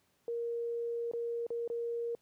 sine tone with dropouts, 468.8 Hz, A#4, 10 cents sharp, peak -33 dBFS, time 0.28-2.15 s, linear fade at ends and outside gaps 1 ms, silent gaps 1.114-1.135 / 1.466-1.504 / 1.677-1.7 s, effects pink hiss -73 dBFS RMS until 2.21 s + high-pass 100 Hz 12 dB/octave

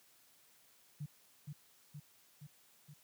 sine tone with echo, 146.83 Hz, D3, in tune, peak -39 dBFS, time 1-1.06 s, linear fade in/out 10 ms, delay 470 ms, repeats 4, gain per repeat -3 dB, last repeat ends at 2.94 s, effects white hiss -67 dBFS RMS until 3.03 s + high-pass 80 Hz 12 dB/octave

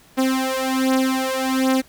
sawtooth beating tone pair, 261.6 / 262.9 Hz, C4 / C4, 0 / +8 cents, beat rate 1.3 Hz, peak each -17 / -17 dBFS, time 0.17-1.82 s, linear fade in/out 20 ms, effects pink hiss -51 dBFS RMS until 1.88 s

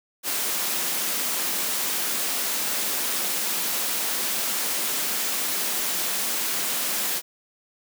white high-pass noise, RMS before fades -26 dBFS, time 0.23-7.22 s, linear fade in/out 50 ms, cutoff 170 Hz, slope 48 dB/octave, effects none

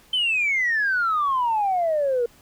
sine exponential sweep, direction down, 3110 to 466.2 Hz, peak -18 dBFS, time 0.13-2.26 s, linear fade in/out 5 ms, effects tanh soft clip ceiling -15 dBFS + pink hiss -54 dBFS RMS until 2.41 s

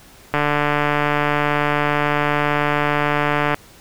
click train, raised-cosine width 0.5 ms, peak -3 dBFS, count 472, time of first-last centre 0.34-3.544 s, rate 147 Hz, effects pink hiss -46 dBFS RMS until 3.8 s

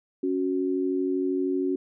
sine tone pair together, 277.2 / 370 Hz, C#4 / F#4, 0 / 0 cents, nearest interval perfect fourth, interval 500 cents, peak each -26 dBFS, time 0.23-1.76 s, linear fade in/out 5 ms, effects none

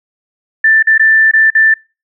sine tone with dropouts, 1771 Hz, A6, 11 cents sharp, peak -5 dBFS, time 0.64-1.74 s, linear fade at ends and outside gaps 5 ms, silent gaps 0.826-0.87 / 0.979-0.995 / 1.313-1.335 / 1.503-1.55 s, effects noise-tail reverb RT60 0.3 s tail -25 dB re dry

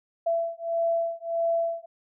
sine beating tone pair, 669 / 670.6 Hz, E5 / E5, +25 / +30 cents, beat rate 1.6 Hz, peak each -27 dBFS, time 0.26-1.86 s, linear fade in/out 10 ms, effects none

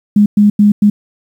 sine tone bursts at uneven times, 206.8 Hz, G#3, 7 cents flat, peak -4 dBFS, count 4, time 0.16-0.26 / 0.37-0.5 / 0.59-0.72 / 0.82-0.9 s, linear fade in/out 5 ms, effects 7-bit

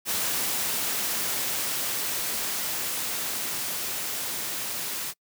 white noise with level ramp, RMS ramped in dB -27 to -32 dBFS, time 0.05-5.14 s, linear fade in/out 50 ms, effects noise-tail reverb RT60 0.1 s tail -26 dB re dry + high-pass 100 Hz 12 dB/octave

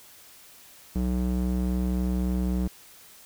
square tone with band-pass filter, 61.8 Hz, B1, 2 cents sharp, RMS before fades -26 dBFS, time 0.95-2.68 s, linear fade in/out 10 ms, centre 180 Hz, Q 1.1, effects white hiss -51 dBFS RMS until 3.25 s

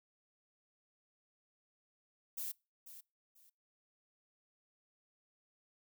violet noise with echo, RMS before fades -41 dBFS, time 2.37-2.52 s, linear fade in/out 10 ms, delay 490 ms, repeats 2, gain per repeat -12 dB, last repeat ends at 3.5 s, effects noise-tail reverb RT60 0.3 s tail -26 dB re dry

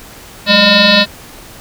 sine tone with frequency modulation, 2217 Hz, C#7, in tune, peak -5 dBFS, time 0.46-1.06 s, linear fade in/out 50 ms, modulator 401 Hz, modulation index 5.7, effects pink hiss -35 dBFS RMS until 1.6 s

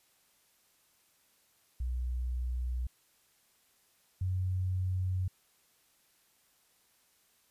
sine tone pair in turn, 61.74 / 92.51 Hz, B1 / F#2, 0 / 0 cents, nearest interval perfect fifth, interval 700 cents, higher second, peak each -31 / -29 dBFS, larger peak second, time 1.8-2.87 / 4.21-5.28 s, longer neither, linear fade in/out 5 ms, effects white hiss -69 dBFS RMS until 7.5 s + resampled to 32000 Hz

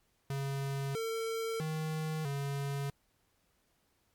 square tone with pitch steps, 137.9 / 451.5 / 156.9 / 140 Hz, C#3 / A4 / D#3 / C#3, -9 / +45 / +15 / +18 cents, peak -34 dBFS, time 0.3-2.9 s, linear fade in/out 2 ms, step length 650 ms, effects pink hiss -74 dBFS RMS until 4.14 s + MP3 96 kbps

